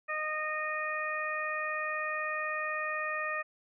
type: harmonic tone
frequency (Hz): 616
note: D#5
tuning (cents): -17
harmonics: 1 / 2 / 3 / 4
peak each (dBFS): -39 / -36 / -35 / -39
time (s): 0.08-3.43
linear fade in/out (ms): 20
effects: none